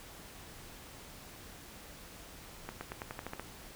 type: accelerating click train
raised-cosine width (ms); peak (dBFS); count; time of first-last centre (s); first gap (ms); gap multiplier
0.5; -24; 9; 2.69-3.396; 120; 0.91
effects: pink hiss -51 dBFS RMS until 3.75 s